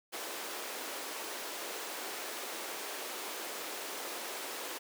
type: high-pass noise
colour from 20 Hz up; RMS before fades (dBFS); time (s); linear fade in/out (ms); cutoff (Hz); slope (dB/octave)
pink; -41; 0.12-4.79; 20; 340; 24
effects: none